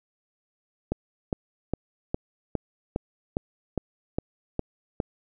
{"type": "click train", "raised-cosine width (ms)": 2, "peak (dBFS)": -12, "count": 11, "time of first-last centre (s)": [0.92, 5.002], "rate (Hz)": 2.45, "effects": []}